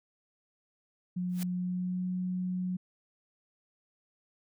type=tone with pitch glide; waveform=sine; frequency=180 to 182.51 Hz; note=F#3 to F#3; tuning=-47 to -23 cents; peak=-30 dBFS; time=1.16-2.77 s; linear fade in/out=10 ms; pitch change=+24 cents; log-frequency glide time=1.54-2.07 s
type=noise with exponential growth; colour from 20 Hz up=white; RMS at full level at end=-38 dBFS; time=1.29-1.43 s; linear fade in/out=0 ms; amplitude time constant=30 ms
effects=none